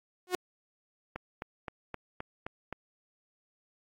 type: tone with exponential growth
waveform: sawtooth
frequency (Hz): 363.3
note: F#4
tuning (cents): -32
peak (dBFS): -20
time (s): 0.27-0.35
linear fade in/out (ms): 1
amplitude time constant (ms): 17
type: click train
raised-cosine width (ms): 0.5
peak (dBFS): -22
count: 7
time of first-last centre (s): 1.16-2.727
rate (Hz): 3.83
effects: AAC 48 kbps